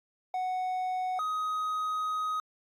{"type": "tone pair in turn", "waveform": "triangle", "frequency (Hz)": [740, 1256.4], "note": ["F#5", "D#6"], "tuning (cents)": [0, 16], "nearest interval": "major sixth", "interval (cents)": 916, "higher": "second", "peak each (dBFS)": -27, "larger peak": "neither", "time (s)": [[0.34, 1.19], [1.19, 2.4]], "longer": "second", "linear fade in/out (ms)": 2, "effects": ["AAC 64 kbps"]}